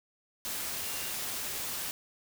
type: tone in noise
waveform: sine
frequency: 2794 Hz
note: F7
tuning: in tune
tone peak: -46 dBFS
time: 0.84-1.11 s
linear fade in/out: 0 ms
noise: white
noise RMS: -36 dBFS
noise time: 0.45-1.91 s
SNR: -13 dB
effects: none